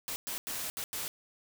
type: noise bursts at uneven times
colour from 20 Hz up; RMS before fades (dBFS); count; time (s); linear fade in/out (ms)
white; -37; 5; 0.08-0.16 / 0.27-0.38 / 0.47-0.7 / 0.77-0.84 / 0.93-1.08; 0
effects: none